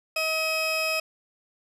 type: tone pair together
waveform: 30% pulse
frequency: 636 / 2544 Hz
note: D#5 / D#7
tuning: +38 / +38 cents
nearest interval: 2 octaves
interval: 2400 cents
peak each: -26 / -24 dBFS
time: 0.16-1 s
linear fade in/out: 5 ms
effects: low-pass 12000 Hz 12 dB/octave